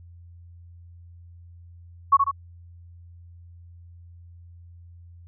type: tone with echo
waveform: sine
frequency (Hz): 1108.7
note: C#6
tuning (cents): 0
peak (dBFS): -11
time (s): 2.12-2.17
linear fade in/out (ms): 10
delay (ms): 72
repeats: 2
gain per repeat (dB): -5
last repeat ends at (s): 2.314
effects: added 86 Hz sine -44 dBFS peak until 5.27 s

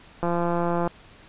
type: click train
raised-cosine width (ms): 1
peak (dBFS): -12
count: 112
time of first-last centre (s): 0.23-0.875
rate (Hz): 172
effects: pink hiss -50 dBFS RMS until 1.28 s + resampled to 8000 Hz

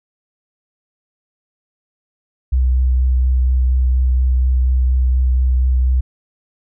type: tone with vibrato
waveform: sine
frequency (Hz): 63.5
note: B1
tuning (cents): +49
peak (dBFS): -11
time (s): 2.52-6.01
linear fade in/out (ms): 10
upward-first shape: triangle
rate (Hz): 4.2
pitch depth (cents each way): 17
effects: none

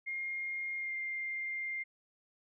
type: tone with pitch glide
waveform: sine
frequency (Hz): 2129 to 2106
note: C7 to C7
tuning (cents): +30 to +11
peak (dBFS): -35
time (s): 0.06-1.84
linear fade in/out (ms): 20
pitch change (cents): -19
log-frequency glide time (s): 0.78-0.94
effects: none

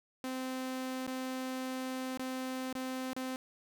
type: tone with dropouts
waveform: sawtooth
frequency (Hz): 258.9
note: C4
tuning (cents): -18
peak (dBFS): -32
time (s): 0.24-3.36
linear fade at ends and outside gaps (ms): 1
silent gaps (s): 1.066-1.076 / 2.174-2.194 / 2.728-2.752 / 3.132-3.164
effects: none

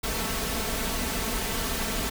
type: noise with comb filter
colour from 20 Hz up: pink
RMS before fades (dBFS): -29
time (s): 0.03-2.1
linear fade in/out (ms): 10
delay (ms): 4.5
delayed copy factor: +0.6
effects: none

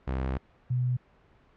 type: tone pair in turn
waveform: sawtooth / sine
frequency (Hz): 65.41 / 124.91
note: C2 / B2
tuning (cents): 0 / +20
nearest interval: major seventh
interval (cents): 1120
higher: second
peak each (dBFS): -24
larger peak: neither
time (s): 0.07-0.38 / 0.7-0.97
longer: first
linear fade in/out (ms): 10
effects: pink hiss -61 dBFS RMS until 1.56 s + low-pass 2000 Hz 12 dB/octave

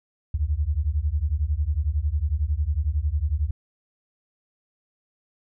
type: beating tone pair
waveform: sine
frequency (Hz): 69.3 / 80.3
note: C#2 / E2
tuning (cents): 0 / -45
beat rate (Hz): 11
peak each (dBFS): -24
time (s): 0.34-3.51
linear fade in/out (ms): 5
effects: none

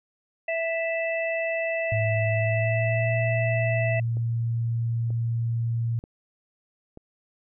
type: harmonic tone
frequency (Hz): 659.3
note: E5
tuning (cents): 0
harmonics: 1 / 3 / 4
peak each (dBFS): -26 / -31 / -32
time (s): 0.48-4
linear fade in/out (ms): 5
type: tone with pitch glide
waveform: sine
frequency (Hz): 108.9 to 116.04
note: A2 to A#2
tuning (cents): -17 to -7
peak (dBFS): -23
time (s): 1.92-5.99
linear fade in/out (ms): 0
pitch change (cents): +110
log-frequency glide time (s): 2.31-3.15
type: click train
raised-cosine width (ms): 2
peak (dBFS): -29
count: 4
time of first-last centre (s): 4.17-6.974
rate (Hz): 1.07
effects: none

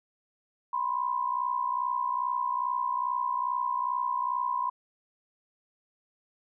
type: tone pair together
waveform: sine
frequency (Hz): 984.1 / 1046.5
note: B5 / C6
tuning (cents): -6 / 0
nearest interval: minor second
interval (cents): 106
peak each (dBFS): -29 / -30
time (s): 0.73-4.7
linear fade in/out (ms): 5
effects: none

